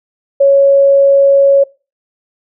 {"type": "tone", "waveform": "sine", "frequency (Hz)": 554.4, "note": "C#5", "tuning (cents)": 0, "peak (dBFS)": -4, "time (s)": [0.4, 1.64], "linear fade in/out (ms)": 10, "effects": ["noise-tail reverb RT60 0.3 s tail -22 dB re dry"]}